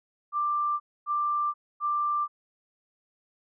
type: tone bursts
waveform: sine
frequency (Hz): 1182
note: D6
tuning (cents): +11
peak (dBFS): -24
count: 3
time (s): 0.32-2.28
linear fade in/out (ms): 50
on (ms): 480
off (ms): 260
effects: none